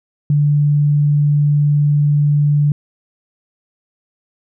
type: tone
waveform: sine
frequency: 146.5 Hz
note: D3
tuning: 4 cents flat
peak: -10 dBFS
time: 0.3-2.72 s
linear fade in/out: 2 ms
effects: none